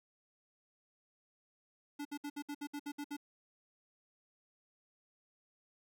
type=tone bursts; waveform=square; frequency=290 Hz; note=D4; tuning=22 cents flat; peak=-40 dBFS; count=10; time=1.99-3.168 s; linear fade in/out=10 ms; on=62 ms; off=62 ms; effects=13-bit